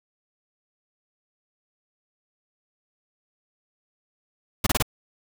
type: noise bursts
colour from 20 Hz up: pink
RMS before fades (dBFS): -21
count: 4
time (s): 4.64-4.825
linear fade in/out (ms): 5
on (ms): 26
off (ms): 27
effects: none